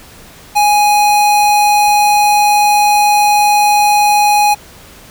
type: tone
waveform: square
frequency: 830.6 Hz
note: G#5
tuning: in tune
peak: -8 dBFS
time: 0.55-4.55 s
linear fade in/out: 20 ms
effects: pink hiss -38 dBFS RMS until 5.1 s